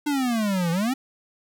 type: exponential two-way sweep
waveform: square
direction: down then up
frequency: 301.3 to 163.7 to 274.8 Hz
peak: -22 dBFS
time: 0.06-0.94 s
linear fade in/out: 10 ms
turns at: 0.71 s
effects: 10-bit